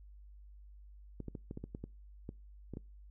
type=clicks; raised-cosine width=3 ms; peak=-29 dBFS; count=11; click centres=1.203 / 1.283 / 1.352 / 1.511 / 1.574 / 1.64 / 1.749 / 1.84 / 2.291 / 2.737 / 2.771 s; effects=noise-tail reverb RT60 0.3 s tail -25 dB re dry + added 50 Hz sine -52 dBFS peak until 3.1 s